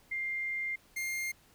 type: tone pair in turn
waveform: sine / 45% pulse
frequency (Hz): 2100 / 2117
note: C7 / C7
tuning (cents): +6 / +20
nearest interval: unison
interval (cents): 14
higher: second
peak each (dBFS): -32 / -33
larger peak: first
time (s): 0.11-0.76 / 0.96-1.32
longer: first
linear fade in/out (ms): 10
effects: pink hiss -63 dBFS RMS until 1.54 s